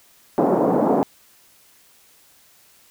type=band-pass noise; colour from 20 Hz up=pink; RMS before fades=-18 dBFS; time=0.38-1.03 s; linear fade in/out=0 ms; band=210 to 840 Hz; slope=24 dB/octave; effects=white hiss -54 dBFS RMS until 2.9 s